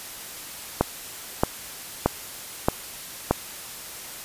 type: click train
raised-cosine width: 1 ms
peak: -3 dBFS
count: 5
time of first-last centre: 0.81-3.31 s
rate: 1.6 Hz
effects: white hiss -38 dBFS RMS until 4.24 s + resampled to 32000 Hz